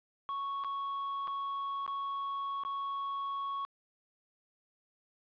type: tone with dropouts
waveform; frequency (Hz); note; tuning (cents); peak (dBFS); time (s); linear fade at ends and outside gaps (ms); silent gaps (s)
triangle; 1108.7; C#6; 0; -32; 0.29-3.65; 0; 0.638-0.646 / 1.273-1.279 / 1.864-1.878 / 2.636-2.65
effects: resampled to 11025 Hz + 11-bit

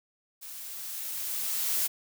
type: noise with level ramp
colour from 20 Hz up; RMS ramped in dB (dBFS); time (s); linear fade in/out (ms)
blue; -43 to -27; 0.41-1.88; 20
effects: none

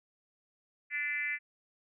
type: tone with frequency modulation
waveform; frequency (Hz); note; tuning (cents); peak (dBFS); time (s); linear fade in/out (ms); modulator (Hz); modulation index
sine; 2047; C7; -38; -31; 0.9-1.39; 50; 295; 1.1
effects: none

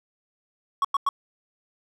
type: tone bursts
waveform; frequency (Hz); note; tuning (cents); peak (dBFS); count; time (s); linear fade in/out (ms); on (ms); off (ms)
triangle; 1112; C#6; +5; -17; 3; 0.82-1.09; 2; 26; 96
effects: none

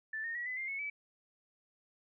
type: tone with pitch steps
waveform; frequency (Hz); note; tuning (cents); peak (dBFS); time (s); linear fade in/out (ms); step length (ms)
sine; 1760 / 1840 / 1923.7 / 2011 / 2103 / 2198 / 2298; A6 / A#6 / B6 / B6 / C7 / C#7 / D7; 0 / -23 / -46 / +31 / +8 / -15 / -38; -36; 0.13-0.9; 5; 110
effects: none

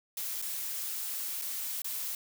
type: noise with dropouts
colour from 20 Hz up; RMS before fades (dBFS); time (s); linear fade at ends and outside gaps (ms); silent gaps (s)
blue; -36; 0.17-2.15; 2; 0.417-0.423 / 1.416-1.42 / 1.819-1.844
effects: none

